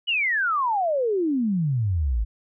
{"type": "exponential sweep", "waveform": "sine", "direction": "down", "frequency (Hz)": [3005, 50.1], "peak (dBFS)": -20, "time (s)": [0.07, 2.25], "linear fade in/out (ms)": 20, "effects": []}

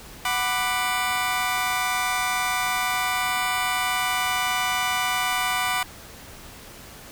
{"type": "chord", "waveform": "20% pulse", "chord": "B minor", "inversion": "second", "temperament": "just", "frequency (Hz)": [740.8, 987.8, 1185.3], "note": ["F#5", "B5", "D6"], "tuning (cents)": [2, 0, 16], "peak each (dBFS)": -22, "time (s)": [0.25, 5.83], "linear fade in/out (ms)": 2, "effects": ["pink hiss -43 dBFS RMS until 7.11 s"]}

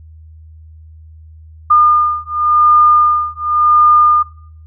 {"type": "beating tone pair", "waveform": "sine", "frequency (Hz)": [1211, 1211.91], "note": ["D#6", "D#6"], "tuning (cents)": [-47, -46], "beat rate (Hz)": 0.91, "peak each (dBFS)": -11, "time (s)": [1.7, 4.23], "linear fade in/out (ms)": 10, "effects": ["noise-tail reverb RT60 0.6 s tail -20 dB re dry", "added 79 Hz sine -35 dBFS peak until 4.66 s"]}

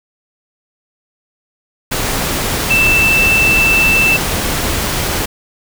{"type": "tone in noise", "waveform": "sine", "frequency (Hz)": 2656, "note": "E7", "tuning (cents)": 12, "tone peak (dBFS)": -9, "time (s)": [2.7, 4.17], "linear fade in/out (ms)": 10, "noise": "pink", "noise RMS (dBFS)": -17, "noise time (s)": [1.91, 5.26], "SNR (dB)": 5, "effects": []}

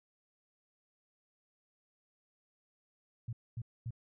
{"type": "tone bursts", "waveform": "sine", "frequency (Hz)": 116.54, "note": "A#2", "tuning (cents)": 0, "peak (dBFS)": -36, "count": 3, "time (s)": [3.28, 3.907], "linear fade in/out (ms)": 5, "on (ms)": 49, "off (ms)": 240, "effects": []}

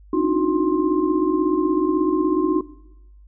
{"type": "tone cluster", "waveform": "sine", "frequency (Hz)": [272.6, 298.1, 314.5, 365, 1056], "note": ["C#4", "D4", "D#4", "F#4", "C6"], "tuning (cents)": [-29, 26, 19, -24, 16], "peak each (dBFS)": [-29, -23, -20, -21, -28], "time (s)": [0.13, 2.61], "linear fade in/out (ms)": 5, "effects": ["noise-tail reverb RT60 1.0 s tail -20 dB re dry", "added 50 Hz sine -44 dBFS peak until 3.27 s"]}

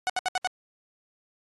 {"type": "tone bursts", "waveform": "sawtooth", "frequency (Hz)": 740, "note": "F#5", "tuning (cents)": 0, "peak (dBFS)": -20, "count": 5, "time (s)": [0.07, 0.472], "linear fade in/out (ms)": 0, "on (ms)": 26, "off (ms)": 68, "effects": ["low-pass 10000 Hz 12 dB/octave", "AAC 32 kbps"]}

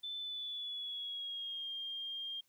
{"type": "tone with pitch glide", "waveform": "sine", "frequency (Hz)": [3520, 3209], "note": ["A7", "G7"], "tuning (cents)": [0, 40], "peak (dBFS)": -39, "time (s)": [0.03, 2.41], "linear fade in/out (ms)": 10, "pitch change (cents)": -160, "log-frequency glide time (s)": [0.19, 1.7], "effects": ["white hiss -75 dBFS RMS until 2.48 s"]}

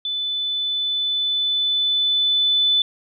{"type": "tone with level ramp", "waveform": "sine", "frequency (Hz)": 3500, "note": "A7", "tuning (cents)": -10, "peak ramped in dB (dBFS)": [-22, -14], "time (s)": [0.05, 2.82], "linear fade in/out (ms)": 2, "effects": []}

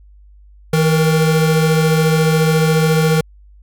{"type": "tone pair together", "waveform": "square", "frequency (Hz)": [160.13, 466.2], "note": ["E3", "A#4"], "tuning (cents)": [-50, 0], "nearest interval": "octave + perfect fifth", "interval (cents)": 1850, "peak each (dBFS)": [-13, -18], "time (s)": [0.73, 3.21], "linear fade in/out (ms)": 5, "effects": ["added 50 Hz sine -41 dBFS peak until 3.62 s"]}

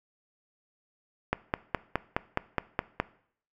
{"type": "click train", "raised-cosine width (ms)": 0.5, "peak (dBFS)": -10, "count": 9, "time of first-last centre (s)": [1.33, 3], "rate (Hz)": 4.79, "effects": ["noise-tail reverb RT60 0.6 s tail -19 dB re dry"]}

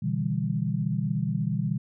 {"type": "chord", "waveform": "sine", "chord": "E minor seventh", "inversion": "second", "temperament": "just", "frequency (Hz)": [123.61, 148.33, 164.81, 197.78], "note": ["B2", "D3", "E3", "G3"], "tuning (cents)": [2, 18, 0, 16], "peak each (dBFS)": -30, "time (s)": [0.02, 1.78], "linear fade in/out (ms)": 10, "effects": []}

